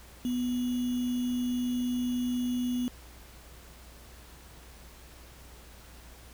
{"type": "tone with sample-and-hold", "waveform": "sine", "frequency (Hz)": 246.9, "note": "B3", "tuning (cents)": 0, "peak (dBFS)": -27, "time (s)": [0.25, 2.88], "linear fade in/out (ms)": 0, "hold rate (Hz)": 3150, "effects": ["added 60 Hz sine -51 dBFS peak until 6.33 s", "pink hiss -53 dBFS RMS until 6.33 s"]}